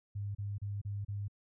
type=tone bursts; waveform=sine; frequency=101.4 Hz; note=G#2; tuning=41 cents flat; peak=-35 dBFS; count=5; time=0.15-1.282 s; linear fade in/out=10 ms; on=200 ms; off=33 ms; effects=none